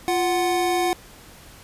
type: tone pair together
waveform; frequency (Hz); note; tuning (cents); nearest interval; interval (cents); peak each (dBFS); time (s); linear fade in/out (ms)
square; 349.2 / 740; F4 / F#5; 0 / 0; octave + minor second; 1300; -23; 0.08-0.93; 0
effects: pink hiss -46 dBFS RMS until 1.63 s + resampled to 32000 Hz